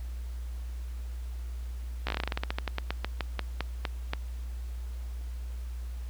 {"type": "slowing click train", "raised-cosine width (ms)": 0.3, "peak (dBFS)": -14, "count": 23, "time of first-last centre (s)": [2.07, 4.134], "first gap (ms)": 15, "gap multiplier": 1.15, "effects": ["added 60 Hz sine -34 dBFS peak until 6.09 s", "pink hiss -56 dBFS RMS until 6.09 s"]}